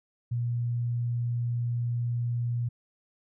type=tone; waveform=sine; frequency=119.6 Hz; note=A#2; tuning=45 cents sharp; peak=-26 dBFS; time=0.31-2.69 s; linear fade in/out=10 ms; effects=none